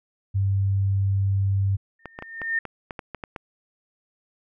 sine tone, 98 Hz, G2, in tune, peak -19 dBFS, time 0.34-1.77 s, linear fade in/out 20 ms
sine tone with exponential growth, 1819 Hz, A#6, 43 cents flat, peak -19 dBFS, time 1.99-2.59 s, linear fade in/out 5 ms, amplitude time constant 130 ms
clicks, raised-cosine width 0.5 ms, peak -18 dBFS, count 10, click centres 2.057 / 2.189 / 2.224 / 2.417 / 2.653 / 2.908 / 2.992 / 3.147 / 3.238 / 3.362 s
effects none

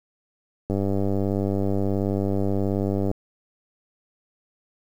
click train, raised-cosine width 2 ms, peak -12 dBFS, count 239, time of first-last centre 0.7-3.114 s, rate 98.6 Hz, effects 8-bit

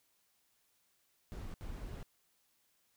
brown noise bursts at uneven times, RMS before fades -44 dBFS, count 2, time 1.32-1.54 / 1.61-2.03 s, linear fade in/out 0 ms, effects white hiss -75 dBFS RMS until 2.96 s

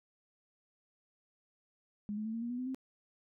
sine tone with pitch steps, 207.2 / 214.3 / 221.6 / 229.1 / 236.9 / 245 / 253.3 / 262 Hz, G#3 / A3 / A3 / A#3 / A#3 / B3 / B3 / C4, -4 / -45 / +13 / -30 / +28 / -14 / +44 / +2 cents, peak -35 dBFS, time 2.09-2.746 s, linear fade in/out 0 ms, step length 82 ms, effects none

